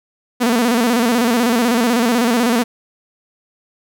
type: tone with vibrato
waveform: sawtooth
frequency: 236.6 Hz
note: A#3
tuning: 26 cents sharp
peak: -9 dBFS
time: 0.4-2.64 s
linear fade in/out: 20 ms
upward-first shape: square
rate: 16 Hz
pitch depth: 82 cents each way
effects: none